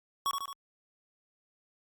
square tone with echo, 1115 Hz, C#6, 10 cents sharp, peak -28 dBFS, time 0.26-0.31 s, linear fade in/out 0 ms, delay 73 ms, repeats 3, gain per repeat -4 dB, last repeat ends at 0.529 s, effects Opus 48 kbps

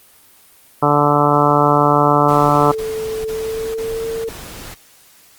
harmonic tone, 146.2 Hz, D3, 7 cents flat, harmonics 1 / 2 / 3 / 4 / 5 / 6 / 7 / 8 / 9, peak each -19 / -19 / -19 / -19 / -19 / -19 / -19 / -19 / -19 dBFS, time 0.82-2.72 s, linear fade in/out 10 ms
pink noise bursts, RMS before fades -33 dBFS, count 5, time 2.28-4.746 s, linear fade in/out 10 ms, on 470 ms, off 29 ms
sine tone with pitch glide, 440 to 452.9 Hz, A4 to A#4, 0 to -50 cents, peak -20 dBFS, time 2.49-4.29 s, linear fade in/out 2 ms, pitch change +50 cents, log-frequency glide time 3.26-4.05 s
effects white hiss -48 dBFS RMS until 5.38 s + Opus 32 kbps

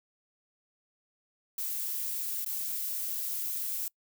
violet noise with dropouts, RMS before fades -34 dBFS, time 1.58-3.88 s, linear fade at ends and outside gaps 2 ms, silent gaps 2.446-2.462 s, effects noise-tail reverb RT60 0.1 s tail -25 dB re dry

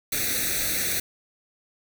white noise with comb filter, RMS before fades -26 dBFS, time 0.12-1 s, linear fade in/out 5 ms, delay 0.49 ms, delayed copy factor +1, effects none

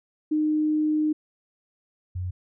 sine tone pair in turn, 306.3 / 90.8 Hz, D#4 / F#2, -27 / -32 cents, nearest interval octave + major sixth, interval 2105 cents, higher first, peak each -20 / -27 dBFS, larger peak first, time 0.31-1.13 / 2.15-2.31 s, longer first, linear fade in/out 10 ms, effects none

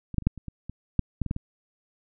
clicks, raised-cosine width 5 ms, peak -23 / -10 / -27 / -8 / -27 / -23 / -23 / -8 / -13 / -19 / -14 / -19 dBFS, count 12, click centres 0.143 / 0.183 / 0.223 / 0.27 / 0.377 / 0.483 / 0.696 / 0.993 / 1.217 / 1.263 / 1.311 / 1.364 s, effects none

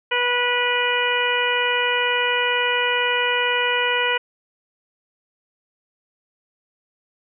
harmonic tone, 488.9 Hz, B4, 18 cents flat, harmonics 1 / 2 / 3 / 4 / 5 / 6, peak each -25 / -25 / -25 / -25 / -25 / -25 dBFS, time 0.11-4.18 s, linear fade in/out 10 ms, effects none

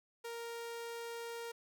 sawtooth tone, 466.2 Hz, A#4, in tune, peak -38 dBFS, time 0.24-1.52 s, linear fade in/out 10 ms, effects none

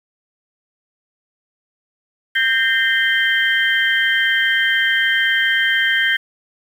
sine tone cluster, 1582 / 1835 / 2067 / 3141 Hz, G6 / A#6 / C7 / G7, +15 / -28 / -22 / +3 cents, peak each -18 / -18 / -22 / -21 dBFS, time 2.35-6.17 s, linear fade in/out 10 ms, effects 7-bit

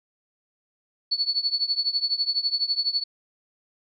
sine tone with tremolo, 4435 Hz, C#8, in tune, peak -18 dBFS, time 1.11-3.04 s, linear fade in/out 10 ms, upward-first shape triangle, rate 12 Hz, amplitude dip 95%, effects none

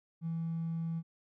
triangle tone with hard clipping, 164.81 Hz, E3, in tune, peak -33 dBFS, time 0.21-1.03 s, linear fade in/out 50 ms, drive 3 dB, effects none

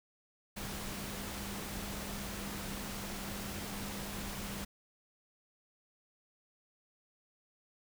sine tone in noise, 200 Hz, G3, 35 cents sharp, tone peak -45 dBFS, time 0.56-4.65 s, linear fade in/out 10 ms, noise pink, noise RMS -42 dBFS, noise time 0.56-4.65 s, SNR -6 dB, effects none

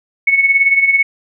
sine tone with tremolo, 2209 Hz, C#7, 7 cents flat, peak -6 dBFS, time 0.27-1.03 s, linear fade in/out 5 ms, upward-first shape sine, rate 18 Hz, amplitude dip 65%, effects none

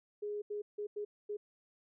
sine tone bursts at uneven times, 415.3 Hz, G#4, in tune, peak -36 dBFS, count 5, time 0.22-0.42 / 0.5-0.62 / 0.78-0.87 / 0.96-1.05 / 1.29-1.37 s, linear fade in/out 10 ms, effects none

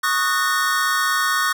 square chord, D# minor seventh, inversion third, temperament equal with one note detuned, 1108.7 / 1244.5 / 1480 / 1831.6 Hz, C#6 / D#6 / F#6 / A#6, 0 / 0 / 0 / -31 cents, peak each -24 dBFS, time 0.03-1.53 s, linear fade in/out 10 ms, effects none

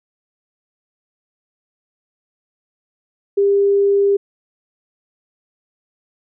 sine tone, 400 Hz, G4, 35 cents sharp, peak -11 dBFS, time 3.37-4.17 s, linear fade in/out 10 ms, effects none

